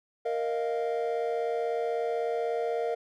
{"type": "chord", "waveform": "triangle", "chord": "Bb suspended fourth", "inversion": "none", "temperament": "equal", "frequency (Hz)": [466.2, 622.3, 698.5], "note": ["Bb4", "Eb5", "F5"], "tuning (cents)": [0, 0, 0], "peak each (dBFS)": [-27, -32, -31], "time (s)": [0.25, 2.95], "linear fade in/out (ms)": 10, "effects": ["tanh soft clip ceiling -16 dBFS"]}